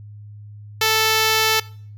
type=tone; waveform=5% pulse; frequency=439.8 Hz; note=A4; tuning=1 cent flat; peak=-4 dBFS; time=0.81-1.6 s; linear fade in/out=5 ms; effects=noise-tail reverb RT60 0.5 s tail -21 dB re dry + added 104 Hz sine -36 dBFS peak until 1.97 s